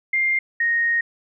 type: tone pair in turn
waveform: sine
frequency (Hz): 2108 / 1864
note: C7 / A#6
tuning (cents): +12 / -1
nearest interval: major second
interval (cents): 213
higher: first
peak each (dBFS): -17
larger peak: neither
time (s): 0.13-0.39 / 0.6-1.01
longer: second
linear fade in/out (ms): 5
effects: none